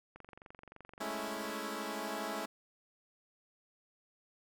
click train, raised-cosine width 0.5 ms, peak -36 dBFS, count 32, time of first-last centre 0.16-1.496 s, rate 23.2 Hz
10% pulse chord, A major seventh, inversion third, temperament equal, 207.7 / 220 / 277.2 / 329.6 Hz, G#3 / A3 / C#4 / E4, 0 / 0 / 0 / 0 cents, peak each -35 dBFS, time 1-2.46 s, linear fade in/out 10 ms
effects none

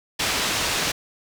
white low-pass noise, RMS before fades -24 dBFS, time 0.19-0.92 s, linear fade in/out 10 ms, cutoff 5300 Hz, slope 12 dB/octave, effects none

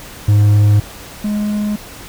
triangle tone pair in turn, 103.83 / 209 Hz, G#2 / G#3, 0 / +11 cents, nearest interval octave, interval 1211 cents, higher second, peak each -5 / -13 dBFS, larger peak first, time 0.28-0.8 / 1.24-1.76 s, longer neither, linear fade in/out 5 ms, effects pink hiss -34 dBFS RMS until 2.08 s

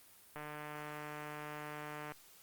click train, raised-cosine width 0.5 ms, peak -30 dBFS, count 265, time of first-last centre 0.36-2.12 s, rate 150 Hz, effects white hiss -61 dBFS RMS until 2.42 s + Opus 32 kbps

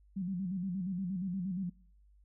sine tone with vibrato, 185.1 Hz, F#3, 1 cent sharp, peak -33 dBFS, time 0.16-1.7 s, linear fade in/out 10 ms, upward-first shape square, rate 8.5 Hz, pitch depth 85 cents each way, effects noise-tail reverb RT60 0.6 s tail -24 dB re dry + added 50 Hz sine -60 dBFS peak until 2.24 s

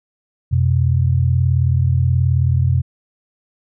sine tone pair together, 88.88 / 127.6 Hz, F2 / C3, +31 / -43 cents, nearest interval tritone, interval 626 cents, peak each -15 dBFS, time 0.51-2.82 s, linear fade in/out 20 ms, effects none

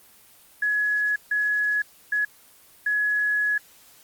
sine tone bursts at uneven times, 1687 Hz, G#6, 27 cents sharp, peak -20 dBFS, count 4, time 0.62-1.16 / 1.31-1.82 / 2.12-2.25 / 2.86-3.58 s, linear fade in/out 5 ms, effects white hiss -53 dBFS RMS until 4.03 s + Opus 24 kbps

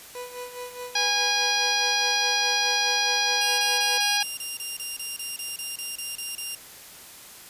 30% pulse tone with tremolo, 493.9 Hz, B4, in tune, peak -30 dBFS, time 0.15-3.98 s, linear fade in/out 2 ms, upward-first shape sine, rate 4.8 Hz, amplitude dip 70%
harmonic tone, 820 Hz, G#5, 22 cents flat, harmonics 1 / 2 / 3 / 4 / 5 / 6 / 7, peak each -29 / -29 / -29 / -29 / -29 / -29 / -29 dBFS, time 0.95-4.23 s, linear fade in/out 5 ms
10% pulse tone bursts, 2794 Hz, F7, in tune, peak -22 dBFS, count 16, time 3.41-6.55 s, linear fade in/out 2 ms, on 170 ms, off 28 ms
effects white hiss -45 dBFS RMS until 7.49 s + resampled to 32000 Hz

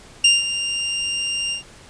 sawtooth tone with ADSR envelope, 2794 Hz, F7, in tune, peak -6 dBFS, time 0.24-1.63 s, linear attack 6 ms, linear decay 180 ms, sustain -12 dB, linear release 110 ms, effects pink hiss -45 dBFS RMS until 1.89 s + resampled to 22050 Hz

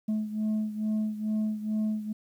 sine beating tone pair, 214.5 / 216.8 Hz, A3 / A3, -44 / -25 cents, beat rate 2.3 Hz, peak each -26 / -30 dBFS, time 0.08-2.13 s, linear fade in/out 10 ms, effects tanh soft clip ceiling -24 dBFS + 10-bit

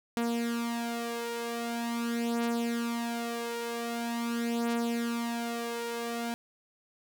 sawtooth beating tone pair, 234.2 / 234.64 Hz, A#3 / A#3, +8 / +12 cents, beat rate 0.44 Hz, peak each -28 / -31 dBFS, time 0.17-6.34 s, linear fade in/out 0 ms, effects none

